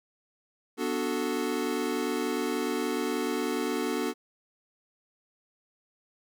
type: chord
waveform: square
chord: B minor seventh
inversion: none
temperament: equal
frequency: 246.9 / 293.7 / 370 / 440 Hz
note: B3 / D4 / F#4 / A4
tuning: 0 / 0 / 0 / 0 cents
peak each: -34 dBFS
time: 0.77-4.14 s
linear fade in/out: 50 ms
effects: none